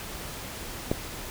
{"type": "click", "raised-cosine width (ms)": 2, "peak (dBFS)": -10, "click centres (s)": 0.915, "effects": ["pink hiss -38 dBFS RMS until 1.3 s"]}